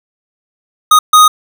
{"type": "tone bursts at uneven times", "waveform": "square", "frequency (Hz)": 1244.5, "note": "D#6", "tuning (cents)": 0, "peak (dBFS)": -3, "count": 2, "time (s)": [[0.91, 0.99], [1.13, 1.28]], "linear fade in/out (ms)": 5, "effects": []}